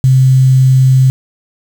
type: tone with quantisation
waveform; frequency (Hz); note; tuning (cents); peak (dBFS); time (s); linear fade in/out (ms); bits
sine; 130.81; C3; 0; -4; 0.04-1.1; 0; 5
effects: none